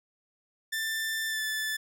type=tone with pitch glide; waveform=sawtooth; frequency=1777 to 1749.5 Hz; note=A6 to A6; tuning=+17 to -10 cents; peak=-26 dBFS; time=0.72-1.77 s; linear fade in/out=10 ms; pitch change=-27 cents; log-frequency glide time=1.28-1.41 s; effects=none